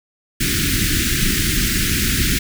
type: band-stop noise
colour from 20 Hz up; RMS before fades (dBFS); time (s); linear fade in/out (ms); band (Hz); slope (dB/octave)
pink; -18; 0.4-2.39; 10; 360 to 1500; 48
effects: none